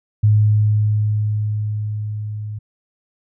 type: tone with level ramp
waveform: sine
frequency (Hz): 106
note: G#2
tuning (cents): +36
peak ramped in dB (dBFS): -9 to -25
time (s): 0.23-2.59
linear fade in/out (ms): 10
effects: none